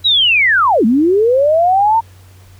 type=linear two-way sweep; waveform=sine; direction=down then up; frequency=3951 to 207.7 to 926 Hz; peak=-8 dBFS; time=0.04-2.01 s; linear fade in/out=20 ms; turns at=0.85 s; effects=added 93 Hz sine -39 dBFS peak until 2.59 s + pink hiss -48 dBFS RMS until 2.59 s